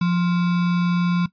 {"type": "tone with sample-and-hold", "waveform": "sine", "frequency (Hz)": 175.6, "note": "F3", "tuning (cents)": 10, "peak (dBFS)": -16, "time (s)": [0.01, 1.26], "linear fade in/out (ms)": 5, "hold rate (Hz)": 1225, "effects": ["noise-tail reverb RT60 0.1 s tail -17 dB re dry", "resampled to 11025 Hz"]}